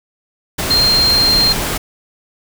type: tone in noise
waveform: sine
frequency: 4187 Hz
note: C8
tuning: in tune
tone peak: -10 dBFS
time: 0.7-1.53 s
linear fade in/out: 10 ms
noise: pink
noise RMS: -19 dBFS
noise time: 0.58-1.78 s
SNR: +6 dB
effects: none